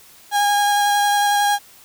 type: tone with vibrato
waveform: 35% pulse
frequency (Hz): 818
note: G#5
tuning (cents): -26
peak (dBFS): -13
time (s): 0.31-1.59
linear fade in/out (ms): 50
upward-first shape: square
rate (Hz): 11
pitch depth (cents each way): 9
effects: white hiss -47 dBFS RMS until 1.84 s